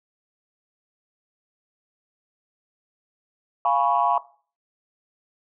sine chord, C# dominant seventh, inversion first, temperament equal with one note detuned, 698.5 / 830.6 / 982.6 / 1108.7 Hz, E#5 / G#5 / B5 / C#6, 0 / 0 / -9 / 0 cents, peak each -23 dBFS, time 3.65-4.18 s, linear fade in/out 2 ms, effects noise-tail reverb RT60 0.4 s tail -17 dB re dry + tanh soft clip ceiling -8 dBFS

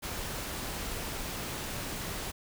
pink noise, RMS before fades -37 dBFS, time 0.02-2.32 s, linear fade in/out 20 ms, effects none

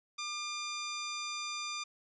10% pulse tone, 1200 Hz, D6, 37 cents sharp, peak -28 dBFS, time 0.18-1.84 s, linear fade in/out 10 ms, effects resampled to 16000 Hz

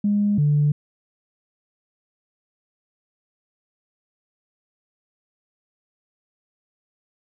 sine tone pair in turn, 205.4 / 147.13 Hz, G#3 / D3, -19 / +4 cents, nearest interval tritone, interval 577 cents, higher first, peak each -16 / -14 dBFS, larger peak second, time 0.04-0.38 / 0.38-0.72 s, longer neither, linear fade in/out 5 ms, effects tanh soft clip ceiling -11 dBFS

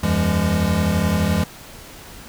square tone cluster, 81 / 92.7 / 169 / 204.5 Hz, E2 / F#2 / E3 / G#3, -30 / +4 / +43 / -26 cents, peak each -25 / -24 / -22 / -22 dBFS, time 0.03-1.44 s, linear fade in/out 5 ms, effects pink hiss -40 dBFS RMS until 2.28 s

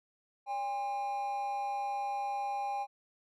triangle tone with amplitude modulation, 807 Hz, G#5, 50 cents flat, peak -28 dBFS, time 0.46-2.87 s, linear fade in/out 50 ms, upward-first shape sine, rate 238 Hz, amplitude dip 55%, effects none

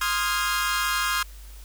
sawtooth chord, F minor seventh, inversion second, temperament equal with one note detuned, 1046.5 / 1244.5 / 1396.9 / 1644 Hz, C6 / Eb6 / F6 / Ab6, 0 / 0 / 0 / -18 cents, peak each -25 dBFS, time 0.01-1.23 s, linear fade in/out 5 ms, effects added 50 Hz sine -40 dBFS peak until 1.64 s + white hiss -51 dBFS RMS until 1.64 s

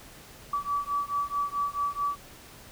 sine beating tone pair, 1147 / 1151.6 Hz, D6 / D6, -41 / -34 cents, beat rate 4.6 Hz, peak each -30 dBFS, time 0.53-2.16 s, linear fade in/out 5 ms, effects pink hiss -49 dBFS RMS until 2.71 s

